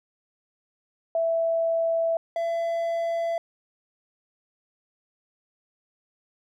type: tone pair in turn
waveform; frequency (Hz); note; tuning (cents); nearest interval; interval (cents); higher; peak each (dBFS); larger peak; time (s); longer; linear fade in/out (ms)
sine / triangle; 661 / 671.4; E5 / E5; +5 / +32; unison; 27; second; -21 / -22; first; 1.15-2.17 / 2.36-3.38; neither; 2
effects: none